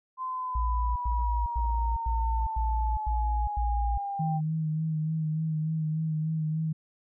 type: exponential sweep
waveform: sine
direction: down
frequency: 1035 to 784 Hz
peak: -30 dBFS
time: 0.17-4.41 s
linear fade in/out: 50 ms
type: tone bursts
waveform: sine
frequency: 57.6 Hz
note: A#1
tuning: 20 cents flat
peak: -25 dBFS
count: 7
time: 0.55-3.978 s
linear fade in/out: 5 ms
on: 410 ms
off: 93 ms
type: tone with vibrato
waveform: sine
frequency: 157.3 Hz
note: D#3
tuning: 19 cents sharp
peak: -26 dBFS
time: 4.19-6.73 s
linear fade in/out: 10 ms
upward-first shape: sine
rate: 3.4 Hz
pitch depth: 29 cents each way
effects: none